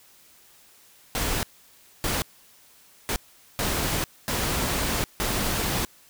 pink noise bursts at uneven times, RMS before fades -26 dBFS, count 6, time 1.15-1.43 / 2.04-2.22 / 3.09-3.16 / 3.59-4.04 / 4.28-5.04 / 5.2-5.85 s, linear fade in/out 0 ms, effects white hiss -55 dBFS RMS until 6.09 s

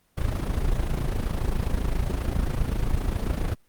brown noise with amplitude modulation, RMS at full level -22 dBFS, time 0.17-3.55 s, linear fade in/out 10 ms, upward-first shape sine, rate 27.5 Hz, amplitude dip 65%, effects pink hiss -66 dBFS RMS until 3.68 s + Opus 24 kbps

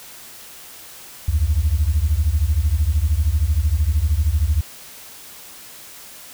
sine beating tone pair, 69.3 / 82.3 Hz, C#2 / E2, 0 / -2 cents, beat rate 13 Hz, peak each -17 dBFS, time 1.28-4.61 s, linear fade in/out 5 ms, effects tanh soft clip ceiling -9 dBFS + white hiss -40 dBFS RMS until 6.33 s

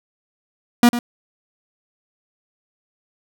45% pulse tone with echo, 239.9 Hz, A#3, 50 cents sharp, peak -8 dBFS, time 0.83-0.89 s, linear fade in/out 2 ms, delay 100 ms, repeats 1, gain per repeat -12 dB, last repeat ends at 0.99 s, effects none

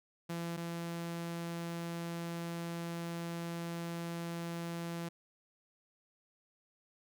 sawtooth tone pair in turn, 169.3 / 169.3 Hz, E3 / E3, +46 / +46 cents, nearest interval unison, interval 0 cents, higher neither, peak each -33 / -34 dBFS, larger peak first, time 0.29-0.57 / 0.57-5.09 s, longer second, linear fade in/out 10 ms, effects none

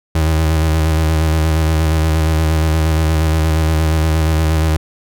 35% pulse tone with vibrato, 79.2 Hz, D#2, 31 cents sharp, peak -10 dBFS, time 0.15-4.77 s, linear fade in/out 5 ms, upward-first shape square, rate 8.5 Hz, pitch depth 29 cents each way, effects none

